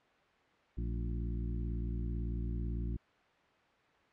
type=harmonic tone with a mistuned harmonic; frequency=58 Hz; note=A#1; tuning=8 cents flat; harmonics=1 / 2 / 3 / 4 / 5 / 6; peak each=-35 / -41 / -45 / -47 / -49 / -51 dBFS; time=0.77-2.97 s; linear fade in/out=10 ms; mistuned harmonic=4; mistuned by=-88 cents; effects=white hiss -66 dBFS RMS until 4.12 s + low-pass 2000 Hz 12 dB/octave